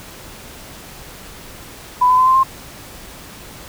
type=tone with pitch steps; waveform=sine; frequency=995 / 1010.6 / 1026.5 / 1042.7 / 1059 Hz; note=B5 / B5 / C6 / C6 / C6; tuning=+13 / +40 / -33 / -6 / +21 cents; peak=-9 dBFS; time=2.01-2.435 s; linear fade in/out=10 ms; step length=85 ms; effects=pink hiss -37 dBFS RMS until 3.68 s